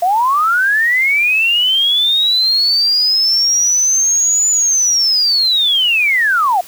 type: linear two-way sweep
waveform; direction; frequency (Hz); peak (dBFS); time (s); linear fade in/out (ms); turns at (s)
sine; up then down; 679 to 7020 to 679; -10; 0.02-6.61; 5; 4.49
effects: white hiss -37 dBFS RMS until 6.67 s